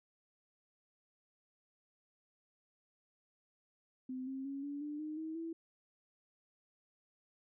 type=tone with pitch steps; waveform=sine; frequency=257.3 / 266.5 / 276.1 / 286 / 296.2 / 306.9 / 317.9 / 329.3 Hz; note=C4 / C4 / C#4 / D4 / D4 / D#4 / D#4 / E4; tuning=-29 / +32 / -7 / -46 / +15 / -24 / +37 / -2 cents; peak=-39 dBFS; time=4.09-5.53 s; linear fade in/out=5 ms; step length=180 ms; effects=none